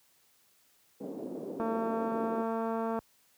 white band-pass noise, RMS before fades -40 dBFS, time 1-2.43 s, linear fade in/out 10 ms, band 220 to 470 Hz, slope 24 dB/octave
click train, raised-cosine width 1 ms, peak -21 dBFS, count 315, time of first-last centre 1.6-2.989 s, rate 226 Hz
effects white hiss -67 dBFS RMS until 3.37 s + high-pass 60 Hz 12 dB/octave

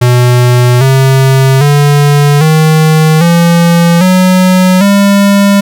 square tone with pitch steps, 123.2 / 133.58 / 144.83 / 157.03 / 170.25 / 184.59 / 200.1 Hz, B2 / C3 / D3 / D#3 / F3 / F#3 / G3, -4 / +36 / -24 / +16 / -44 / -4 / +36 cents, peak -4 dBFS, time 0.01-5.61 s, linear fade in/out 10 ms, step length 800 ms, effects none

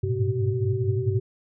sine tone cluster, 99.3 / 103.9 / 114.4 / 125.8 / 381.1 Hz, G2 / G#2 / A#2 / B2 / G4, +23 / +1 / -32 / +32 / -49 cents, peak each -28 dBFS, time 0.03-1.2 s, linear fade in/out 10 ms, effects none

